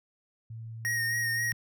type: tone with pitch glide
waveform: sine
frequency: 113.1 to 114.88 Hz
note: A2 to A#2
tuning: +48 to -25 cents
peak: -38 dBFS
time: 0.5-1.53 s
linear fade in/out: 5 ms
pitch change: +27 cents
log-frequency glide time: 0.88-1.26 s
type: tone with vibrato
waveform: square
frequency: 1864.7 Hz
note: A#6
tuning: in tune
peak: -28 dBFS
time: 0.85-1.52 s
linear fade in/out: 0 ms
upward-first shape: sine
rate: 3.8 Hz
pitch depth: 28 cents each way
effects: none